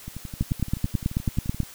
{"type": "two click trains", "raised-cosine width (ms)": 5, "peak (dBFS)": [-22, -10], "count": [19, 12], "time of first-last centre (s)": [[0.08, 1.632], [0.41, 1.603]], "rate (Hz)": [11.6, 9.22], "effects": ["white hiss -45 dBFS RMS until 1.74 s"]}